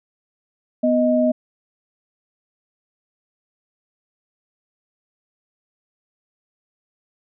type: tone pair together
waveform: sine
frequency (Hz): 247.8 / 624.4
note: B3 / D#5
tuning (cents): +6 / +6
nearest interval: octave + major third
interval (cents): 1600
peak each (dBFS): -17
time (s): 0.83-1.32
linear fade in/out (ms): 10
effects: none